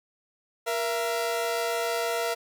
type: tone pair together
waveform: sawtooth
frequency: 470.9 / 673.1 Hz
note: A#4 / E5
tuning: +18 / +36 cents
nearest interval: tritone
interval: 618 cents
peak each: -25 dBFS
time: 0.66-2.35 s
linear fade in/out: 20 ms
effects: none